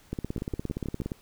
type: two click trains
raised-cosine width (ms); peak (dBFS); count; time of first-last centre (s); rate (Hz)
3; -18 / -20; 18 / 5; 0.13-1.118 / 0.38-1.018; 17.2 / 6.27
effects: pink hiss -58 dBFS RMS until 1.21 s